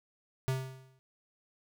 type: tone with exponential decay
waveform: square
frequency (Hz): 131.4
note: C3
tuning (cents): +8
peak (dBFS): -27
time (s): 0.48-0.99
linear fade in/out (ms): 0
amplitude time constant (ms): 110
effects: none